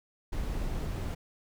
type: noise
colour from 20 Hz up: brown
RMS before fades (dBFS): -33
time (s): 0.32-1.15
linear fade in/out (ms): 10
effects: none